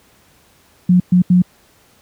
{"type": "tone bursts at uneven times", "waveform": "sine", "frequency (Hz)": 180, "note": "F#3", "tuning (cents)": -47, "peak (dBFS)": -7, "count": 3, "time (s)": [[0.89, 1], [1.12, 1.22], [1.3, 1.42]], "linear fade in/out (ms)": 5, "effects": ["pink hiss -52 dBFS RMS until 2.01 s", "high-pass 60 Hz 12 dB/octave"]}